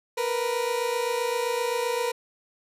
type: tone pair together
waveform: 30% pulse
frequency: 466.2 / 493.9 Hz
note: A#4 / B4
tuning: 0 / 0 cents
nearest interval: minor second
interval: 100 cents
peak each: -25 dBFS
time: 0.17-2.12 s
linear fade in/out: 10 ms
effects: resampled to 32000 Hz